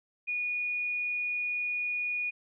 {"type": "tone", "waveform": "sine", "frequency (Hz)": 2454, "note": "D#7", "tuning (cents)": -25, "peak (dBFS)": -29, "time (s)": [0.27, 2.31], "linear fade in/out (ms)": 20, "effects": []}